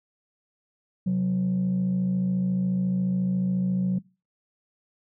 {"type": "tone pair together", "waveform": "sine", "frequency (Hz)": [130.81, 184.99], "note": ["C3", "F#3"], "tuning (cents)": [0, 0], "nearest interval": "tritone", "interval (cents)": 600, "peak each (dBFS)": [-29, -20], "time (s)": [1.06, 3.99], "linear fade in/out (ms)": 10, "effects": ["noise-tail reverb RT60 0.3 s tail -23 dB re dry", "tanh soft clip ceiling -19 dBFS"]}